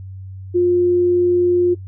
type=tone; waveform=sine; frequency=354 Hz; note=F4; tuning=23 cents sharp; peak=-11 dBFS; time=0.54-1.75 s; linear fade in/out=20 ms; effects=noise-tail reverb RT60 0.1 s tail -18 dB re dry + added 95 Hz sine -30 dBFS peak until 1.87 s